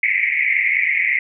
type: band-pass noise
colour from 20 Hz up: white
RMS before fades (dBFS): -18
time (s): 0.03-1.19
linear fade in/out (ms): 2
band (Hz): 2000 to 2300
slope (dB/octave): 96
effects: none